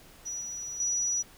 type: tone with level steps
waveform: sine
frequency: 5860 Hz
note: F#8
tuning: 18 cents flat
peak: -33 / -35 / -26 dBFS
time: 0.25-1.23 s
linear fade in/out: 20 ms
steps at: 0.41 / 0.8 s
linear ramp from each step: 2 ms
effects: pink hiss -54 dBFS RMS until 1.37 s